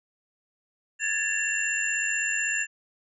sine tone cluster, 1673 / 1769 / 2738 / 7180 Hz, G#6 / A6 / F7 / A8, +12 / +9 / -35 / +34 cents, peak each -31 / -30 / -29 / -31 dBFS, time 0.99-2.67 s, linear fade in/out 50 ms, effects none

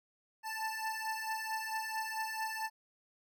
25% pulse beating tone pair, 880 / 884.5 Hz, A5 / A5, 0 / +9 cents, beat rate 4.5 Hz, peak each -35 / -36 dBFS, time 0.43-2.7 s, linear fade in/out 50 ms, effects none

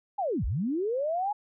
sine linear two-way sweep, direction down then up, 849 to 42.58 to 849 Hz, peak -26 dBFS, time 0.18-1.33 s, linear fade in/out 10 ms, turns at 0.45 s, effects none

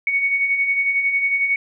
sine beating tone pair, 2218 / 2229 Hz, C#7 / C#7, 0 / +9 cents, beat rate 11 Hz, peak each -26 / -17 dBFS, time 0.07-1.56 s, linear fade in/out 2 ms, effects none

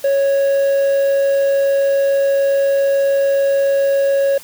triangle tone with quantisation, 553 Hz, C#5, 4 cents flat, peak -10 dBFS, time 0.04-4.38 s, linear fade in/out 5 ms, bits 6, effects white hiss -39 dBFS RMS until 4.43 s

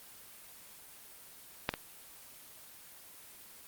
clicks, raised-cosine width 0.3 ms, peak -12 / -19 dBFS, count 2, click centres 1.691 / 1.739 s, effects white hiss -53 dBFS RMS until 3.67 s + Opus 24 kbps

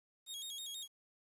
sawtooth tone with vibrato, 3500 Hz, A7, 10 cents flat, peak -40 dBFS, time 0.26-0.88 s, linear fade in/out 50 ms, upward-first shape square, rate 6.2 Hz, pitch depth 100 cents each way, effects resampled to 32000 Hz + 11-bit

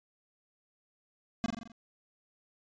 square tone with echo, 230 Hz, A#3, 23 cents flat, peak -27 dBFS, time 1.44-1.46 s, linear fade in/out 0 ms, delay 43 ms, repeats 6, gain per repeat -4 dB, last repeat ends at 1.718 s, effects resampled to 16000 Hz

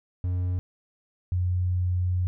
triangle / sine tone pair in turn, 90.2 / 90.2 Hz, F#2 / F#2, -44 / -44 cents, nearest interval unison, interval 0 cents, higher neither, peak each -22 dBFS, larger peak neither, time 0.24-0.59 / 1.32-2.27 s, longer second, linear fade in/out 0 ms, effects none

